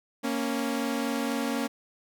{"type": "tone pair together", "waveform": "sawtooth", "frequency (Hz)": [232.9, 277], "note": ["A#3", "C#4"], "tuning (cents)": [-1, -1], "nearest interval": "minor third", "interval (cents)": 300, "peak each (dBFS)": -26, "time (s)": [0.23, 1.68], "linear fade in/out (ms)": 20, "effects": []}